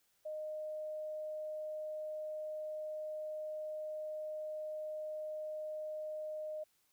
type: tone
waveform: sine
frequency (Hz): 616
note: D#5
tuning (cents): -17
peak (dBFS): -39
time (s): 0.25-6.64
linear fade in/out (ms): 10
effects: white hiss -75 dBFS RMS until 6.92 s